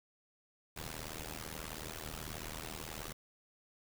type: noise with amplitude modulation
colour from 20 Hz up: pink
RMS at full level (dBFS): -40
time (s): 0.76-3.13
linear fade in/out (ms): 10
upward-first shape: sine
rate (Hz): 78.5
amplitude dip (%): 100
effects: none